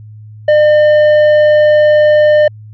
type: tone with tanh clipping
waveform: sine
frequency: 603 Hz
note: D5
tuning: 46 cents sharp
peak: -6 dBFS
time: 0.48-2.48 s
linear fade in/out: 5 ms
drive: 8 dB
effects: added 107 Hz sine -30 dBFS peak until 2.73 s